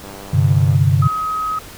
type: click train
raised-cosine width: 1 ms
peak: -22 dBFS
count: 71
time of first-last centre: 0.04-0.747 s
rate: 99 Hz
type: chord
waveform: sine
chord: G suspended fourth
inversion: none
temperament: just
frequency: 98 / 130.67 / 147 Hz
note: G2 / C3 / D3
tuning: 0 / -2 / +2 cents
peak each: -15 dBFS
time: 0.33-1.08 s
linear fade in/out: 10 ms
type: tone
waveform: sine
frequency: 1267 Hz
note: D#6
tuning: 31 cents sharp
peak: -18 dBFS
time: 1.02-1.59 s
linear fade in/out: 5 ms
effects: pink hiss -37 dBFS RMS until 1.77 s